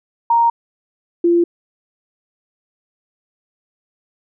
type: tone pair in turn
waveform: sine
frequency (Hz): 932.3 / 343.6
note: A#5 / F4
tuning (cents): 0 / -28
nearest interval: octave + perfect fourth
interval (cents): 1728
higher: first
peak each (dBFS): -10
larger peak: neither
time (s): 0.3-0.5 / 1.24-1.44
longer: neither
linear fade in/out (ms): 5
effects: none